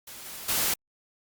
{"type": "noise with level steps", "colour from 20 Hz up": "white", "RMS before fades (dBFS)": [-43, -40, -26], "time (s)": [0.07, 0.74], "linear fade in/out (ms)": 5, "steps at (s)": [0.25, 0.48], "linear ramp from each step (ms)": 10, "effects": ["Opus 48 kbps"]}